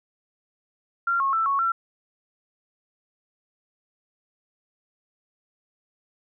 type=tone with pitch steps; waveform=sine; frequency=1381 / 1091 / 1328 / 1108 / 1353 Hz; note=F6 / C#6 / E6 / C#6 / E6; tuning=-20 / -28 / +12 / -1 / +45 cents; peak=-20 dBFS; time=1.07-1.72 s; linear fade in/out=5 ms; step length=130 ms; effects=none